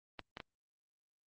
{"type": "clicks", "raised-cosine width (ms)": 0.3, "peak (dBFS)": -26, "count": 3, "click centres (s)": [0.193, 0.371, 0.402], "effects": ["Opus 32 kbps"]}